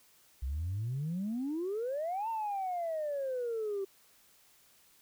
sine exponential two-way sweep, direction up then down, 61.7 to 920 to 383.4 Hz, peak -31 dBFS, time 0.42-3.85 s, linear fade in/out 10 ms, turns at 2.29 s, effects tanh soft clip ceiling -29 dBFS + white hiss -64 dBFS RMS until 5.01 s

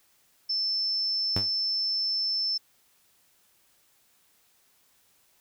sine tone, 5300 Hz, E8, 9 cents sharp, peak -25 dBFS, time 0.49-2.58 s, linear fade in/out 10 ms
sawtooth tone with exponential decay, 97 Hz, G2, 18 cents flat, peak -20 dBFS, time 1.36-1.51 s, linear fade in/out 5 ms, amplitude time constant 31 ms
effects white hiss -65 dBFS RMS until 5.4 s

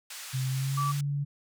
white band-pass noise, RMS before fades -42 dBFS, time 0.1-1.01 s, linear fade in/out 5 ms, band 1100 to 9400 Hz, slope 12 dB/octave
sine tone with pitch glide, 130.9 to 142.75 Hz, C3 to D3, +1 to -49 cents, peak -27 dBFS, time 0.33-1.25 s, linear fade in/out 20 ms, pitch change +150 cents, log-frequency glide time 0.49-0.93 s
sine tone, 1156 Hz, D6, 28 cents flat, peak -28 dBFS, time 0.77-0.92 s, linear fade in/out 10 ms
effects none

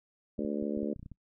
harmonic tone, 73 Hz, D2, 10 cents flat, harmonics 3 / 4 / 5 / 6 / 7 / 8, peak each -34 / -36 / -38 / -40 / -41 / -42 dBFS, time 0.38-0.94 s, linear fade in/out 10 ms
clicks, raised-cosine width 5 ms, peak -33 dBFS, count 10, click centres 0.39 / 0.448 / 0.625 / 0.773 / 0.83 / 0.962 / 0.995 / 1.029 / 1.061 / 1.117 s
effects noise-tail reverb RT60 0.1 s tail -25 dB re dry

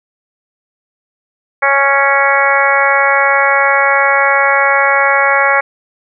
harmonic tone, 277.2 Hz, C#4, in tune, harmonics 2 / 3 / 4 / 5 / 6 / 7 / 8, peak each -16 / -16 / -16 / -16 / -16 / -16 / -16 dBFS, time 1.62-5.61 s, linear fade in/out 10 ms, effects none

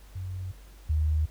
sine tone pair in turn, 92.7 / 77.08 Hz, F#2 / D#2, +4 / -16 cents, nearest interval minor third, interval 320 cents, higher first, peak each -32 / -22 dBFS, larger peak second, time 0.15-0.52 / 0.89-1.26 s, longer neither, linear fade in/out 10 ms, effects added 49 Hz sine -47 dBFS peak until 1.3 s + pink hiss -57 dBFS RMS until 1.3 s

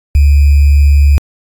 sine tone with sample-and-hold, 71.5 Hz, D2, 46 cents flat, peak -3 dBFS, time 0.15-1.18 s, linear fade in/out 0 ms, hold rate 2450 Hz, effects AAC 64 kbps

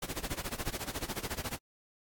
pink noise with tremolo, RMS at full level -35 dBFS, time 0.02-1.58 s, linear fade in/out 5 ms, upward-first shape sine, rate 14 Hz, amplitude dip 90%, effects AAC 64 kbps

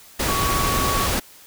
sine tone in noise, 1123 Hz, C#6, 22 cents sharp, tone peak -23 dBFS, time 0.28-1.07 s, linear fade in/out 10 ms, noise pink, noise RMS -22 dBFS, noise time 0.19-1.2 s, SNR -4 dB, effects white hiss -47 dBFS RMS until 1.46 s

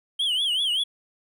triangle tone with vibrato, 3133 Hz, G7, 2 cents flat, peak -20 dBFS, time 0.19-0.84 s, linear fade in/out 10 ms, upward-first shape triangle, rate 5.2 Hz, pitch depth 180 cents each way, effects none

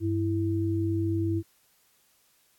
sine tone pair together, 98.1 / 330 Hz, G2 / E4, +2 / +2 cents, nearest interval octave + major sixth, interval 2100 cents, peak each -27 dBFS, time 0-1.43 s, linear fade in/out 50 ms, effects white hiss -65 dBFS RMS until 2.58 s + AAC 64 kbps

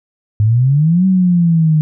sine exponential two-way sweep, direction up then down, 102.9 to 190.9 to 152.4 Hz, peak -8 dBFS, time 0.4-1.81 s, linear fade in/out 0 ms, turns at 1.06 s, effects none

